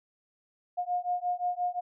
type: beating tone pair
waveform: sine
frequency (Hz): 712 / 717.7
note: F5 / F5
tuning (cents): +33 / +47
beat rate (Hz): 5.7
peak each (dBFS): -31 / -31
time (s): 0.77-1.81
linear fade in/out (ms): 20
effects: none